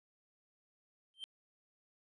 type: tone with exponential growth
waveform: triangle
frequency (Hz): 3136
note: G7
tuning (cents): 0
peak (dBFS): -36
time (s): 1.14-1.24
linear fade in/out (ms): 0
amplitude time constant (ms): 21
effects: resampled to 24000 Hz